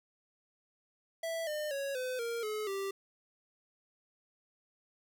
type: tone with pitch steps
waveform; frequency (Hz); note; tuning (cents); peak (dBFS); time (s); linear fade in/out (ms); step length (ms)
square; 659 / 604.3 / 554.2 / 508.2 / 466 / 427.3 / 391.8; E5 / D5 / C#5 / B4 / A#4 / G#4 / G4; -1 / +49 / -1 / +49 / -1 / +49 / -1; -35; 1.23-2.91; 5; 240
effects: 11-bit